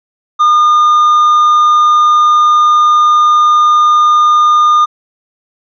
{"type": "tone", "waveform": "triangle", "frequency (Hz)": 1215, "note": "D#6", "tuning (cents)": -42, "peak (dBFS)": -3, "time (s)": [0.39, 4.86], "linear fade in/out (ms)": 20, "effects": ["resampled to 16000 Hz"]}